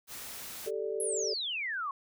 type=noise; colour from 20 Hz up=white; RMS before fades=-43 dBFS; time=0.07-0.71 s; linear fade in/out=50 ms
type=chord; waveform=sine; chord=G suspended second; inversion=none; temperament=just; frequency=392 / 441 / 588 Hz; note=G4 / A4 / D5; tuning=0 / +4 / +2 cents; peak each=-36 / -34 / -39 dBFS; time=0.66-1.34 s; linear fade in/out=10 ms
type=exponential sweep; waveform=sine; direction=down; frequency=11220 to 1068 Hz; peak=-32 dBFS; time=1-1.91 s; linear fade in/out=2 ms
effects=none